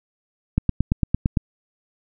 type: click train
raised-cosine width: 5 ms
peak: -5 dBFS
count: 8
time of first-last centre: 0.58-1.372 s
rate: 8.84 Hz
effects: none